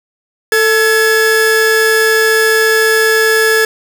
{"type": "tone pair together", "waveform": "45% pulse", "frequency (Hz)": [442.6, 1696.3], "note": ["A4", "G#6"], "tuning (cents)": [10, 36], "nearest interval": "octave + major seventh", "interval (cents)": 2326, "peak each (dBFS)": -11, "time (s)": [0.52, 3.65], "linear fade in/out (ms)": 2, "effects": []}